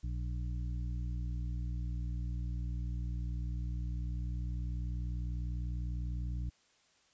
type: harmonic tone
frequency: 60.1 Hz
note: B1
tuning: 46 cents flat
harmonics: 1 / 2 / 3 / 5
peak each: -35 / -41 / -48 / -54 dBFS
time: 0.03-6.5 s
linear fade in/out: 10 ms
effects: white hiss -69 dBFS RMS until 7.13 s + resampled to 16000 Hz